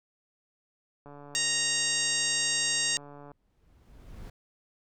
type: click train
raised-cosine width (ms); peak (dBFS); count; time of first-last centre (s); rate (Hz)
1; -34; 326; 1.06-3.317; 144
type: harmonic tone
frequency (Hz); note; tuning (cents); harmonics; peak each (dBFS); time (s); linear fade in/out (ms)
932.3; A#5; 0; 2 / 3 / 4 / 5 / 6 / 7 / 8 / 9; -34 / -34 / -34 / -34 / -34 / -34 / -34 / -34; 1.35-2.97; 0
type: noise with exponential growth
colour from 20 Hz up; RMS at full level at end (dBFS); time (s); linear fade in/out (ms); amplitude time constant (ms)
brown; -41; 3.1-4.3; 5; 260
effects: none